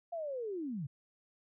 sine linear sweep, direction down, 698.5 to 124.3 Hz, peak -36 dBFS, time 0.12-0.87 s, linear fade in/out 10 ms, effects none

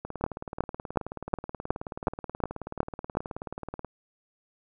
two click trains, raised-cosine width 1 ms, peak -21 / -9 dBFS, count 72 / 9, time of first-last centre 0.05-3.847 / 0.24-3.17 s, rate 18.7 / 2.73 Hz, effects none

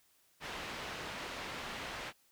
white low-pass noise, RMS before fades -43 dBFS, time 0.4-2.13 s, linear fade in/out 50 ms, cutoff 2600 Hz, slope 12 dB/octave, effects white hiss -70 dBFS RMS until 2.31 s

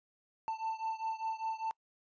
triangle beating tone pair, 888 / 893 Hz, A5 / A5, +16 / +25 cents, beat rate 5 Hz, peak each -35 / -37 dBFS, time 0.48-1.71 s, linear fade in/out 0 ms, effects noise-tail reverb RT60 0.1 s tail -26 dB re dry + resampled to 16000 Hz

